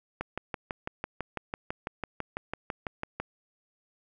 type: click train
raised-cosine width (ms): 0.5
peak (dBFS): -17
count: 19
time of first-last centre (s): 0.21-3.2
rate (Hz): 6.02
effects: none